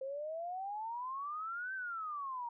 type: exponential two-way sweep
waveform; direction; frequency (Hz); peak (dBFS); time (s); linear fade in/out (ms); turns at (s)
sine; up then down; 523.3 to 1568 to 931; -38; 0.01-2.49; 5; 1.74
effects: none